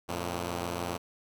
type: tone pair together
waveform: 5% pulse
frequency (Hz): 87.08 / 112.5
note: F2 / A2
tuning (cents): -5 / +39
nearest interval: major third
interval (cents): 444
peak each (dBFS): -22 / -27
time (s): 0.08-0.98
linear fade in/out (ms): 20
effects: none